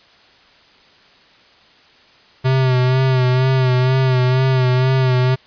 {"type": "tone with vibrato", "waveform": "square", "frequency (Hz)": 129.1, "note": "C3", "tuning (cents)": -23, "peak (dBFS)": -13, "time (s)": [2.44, 5.36], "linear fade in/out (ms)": 20, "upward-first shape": "sine", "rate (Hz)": 2.1, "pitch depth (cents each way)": 41, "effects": ["white hiss -49 dBFS RMS until 5.46 s", "resampled to 11025 Hz"]}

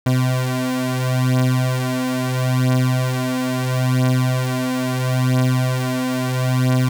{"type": "beating tone pair", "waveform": "30% pulse", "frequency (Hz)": [127.4, 128.15], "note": ["C3", "C3"], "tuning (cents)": [-46, -36], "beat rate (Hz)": 0.75, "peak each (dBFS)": [-18, -16], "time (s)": [0.06, 6.89], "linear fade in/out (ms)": 5, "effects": []}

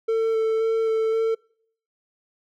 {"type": "tone with vibrato", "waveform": "triangle", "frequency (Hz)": 446.4, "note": "A4", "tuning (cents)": 25, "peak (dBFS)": -17, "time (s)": [0.08, 1.35], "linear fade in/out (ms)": 10, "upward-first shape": "square", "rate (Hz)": 1.9, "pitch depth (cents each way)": 10, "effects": ["noise-tail reverb RT60 0.6 s tail -26 dB re dry"]}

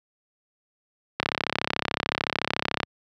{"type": "click train", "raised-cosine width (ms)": 0.3, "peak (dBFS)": -6, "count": 56, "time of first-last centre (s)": [1.2, 2.832], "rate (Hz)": 33.7, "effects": ["high-pass 100 Hz 12 dB/octave"]}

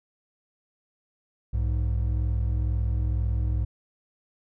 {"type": "tone pair together", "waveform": "triangle", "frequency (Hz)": [62, 104.1], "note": ["B1", "G#2"], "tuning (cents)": [7, 5], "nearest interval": "major sixth", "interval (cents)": 898, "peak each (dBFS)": [-22, -26], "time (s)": [1.53, 3.65], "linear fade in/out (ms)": 10, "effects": []}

